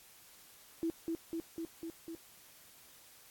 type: tone with echo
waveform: sine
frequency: 329.6 Hz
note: E4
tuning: in tune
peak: -31 dBFS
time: 0.83-0.9 s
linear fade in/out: 0 ms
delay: 250 ms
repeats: 5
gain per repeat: -2 dB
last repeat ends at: 2.15 s
effects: white hiss -59 dBFS RMS until 3.3 s + AAC 64 kbps

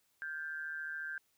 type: tone with amplitude modulation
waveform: sine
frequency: 1574 Hz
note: G6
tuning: 7 cents sharp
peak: -35 dBFS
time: 0.22-1.18 s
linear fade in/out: 0 ms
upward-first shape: sine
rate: 154 Hz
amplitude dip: 70%
effects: white hiss -75 dBFS RMS until 1.37 s

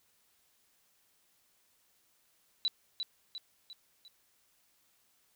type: tone with echo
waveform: sine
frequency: 3951 Hz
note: B7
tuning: in tune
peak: -27 dBFS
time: 2.65-2.68 s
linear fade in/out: 0 ms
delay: 350 ms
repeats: 4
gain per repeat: -6 dB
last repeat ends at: 4.08 s
effects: white hiss -71 dBFS RMS until 5.35 s

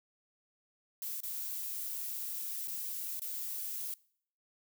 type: noise with dropouts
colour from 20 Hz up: violet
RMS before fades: -39 dBFS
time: 1.02-3.94 s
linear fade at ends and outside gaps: 2 ms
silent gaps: 1.205-1.233 / 2.675-2.68 / 3.196-3.218 s
effects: noise-tail reverb RT60 0.6 s tail -23 dB re dry

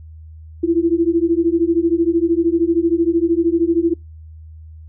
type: beating tone pair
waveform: sine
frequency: 329.6 / 342.6 Hz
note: E4 / F4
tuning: 0 / -33 cents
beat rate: 13 Hz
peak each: -16 dBFS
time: 0.63-3.94 s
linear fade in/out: 10 ms
effects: noise-tail reverb RT60 0.2 s tail -26 dB re dry + added 79 Hz sine -35 dBFS peak until 4.88 s

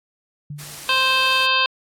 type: tone with exponential decay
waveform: sine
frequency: 146.83 Hz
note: D3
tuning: in tune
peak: -27 dBFS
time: 0.5-1.01 s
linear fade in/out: 5 ms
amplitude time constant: 110 ms
type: noise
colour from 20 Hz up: white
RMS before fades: -35 dBFS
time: 0.58-1.47 s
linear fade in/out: 20 ms
type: harmonic tone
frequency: 523.3 Hz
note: C5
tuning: in tune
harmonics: 1 / 2 / 3 / 5 / 6 / 7 / 8 / 9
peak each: -31 / -21 / -24 / -20 / -23 / -25 / -30 / -28 dBFS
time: 0.89-1.66 s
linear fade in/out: 2 ms
effects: low-pass 12000 Hz 12 dB/octave + AAC 64 kbps

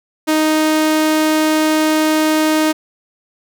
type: tone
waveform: sawtooth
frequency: 311.1 Hz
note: D#4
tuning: in tune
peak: -8 dBFS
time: 0.27-2.73 s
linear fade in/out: 20 ms
effects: none

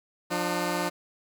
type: tone pair together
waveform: 10% pulse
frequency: 177.09 / 301 Hz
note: F3 / D4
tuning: +24 / +43 cents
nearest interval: major sixth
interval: 919 cents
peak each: -21 dBFS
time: 0.3-0.9 s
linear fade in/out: 20 ms
effects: none

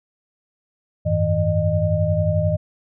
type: tone cluster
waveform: sine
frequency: 90.7 / 102 / 159.1 / 610 Hz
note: F#2 / G#2 / D#3 / D#5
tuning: -34 / -31 / +39 / -34 cents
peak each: -22 dBFS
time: 1.05-2.57 s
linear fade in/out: 20 ms
effects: none

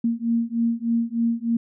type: beating tone pair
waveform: sine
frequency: 230.4 / 233.7 Hz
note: A#3 / A#3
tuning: -20 / +5 cents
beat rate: 3.3 Hz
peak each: -23 dBFS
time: 0.04-1.57 s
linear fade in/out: 5 ms
effects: none

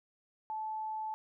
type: tone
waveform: sine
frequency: 870 Hz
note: A5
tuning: 20 cents flat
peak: -35 dBFS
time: 0.5-1.14 s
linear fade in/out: 0 ms
effects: none

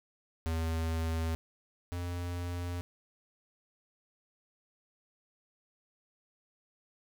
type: tone pair in turn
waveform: square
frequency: 81.4 / 87.89 Hz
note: E2 / F2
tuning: -21 / +12 cents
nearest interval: minor second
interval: 133 cents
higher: second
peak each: -31 / -35 dBFS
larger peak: first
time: 0.46-1.35 / 1.92-2.81 s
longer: neither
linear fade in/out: 0 ms
effects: none

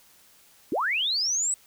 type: linear sweep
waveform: sine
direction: up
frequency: 234.9 to 8090 Hz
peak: -23 dBFS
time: 0.72-1.54 s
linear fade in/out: 2 ms
effects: white hiss -57 dBFS RMS until 1.66 s

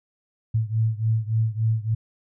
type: beating tone pair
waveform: sine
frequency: 110 / 113.5 Hz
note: A2 / A#2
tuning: 0 / -46 cents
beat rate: 3.5 Hz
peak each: -22 / -24 dBFS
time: 0.54-1.95 s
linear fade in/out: 10 ms
effects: none

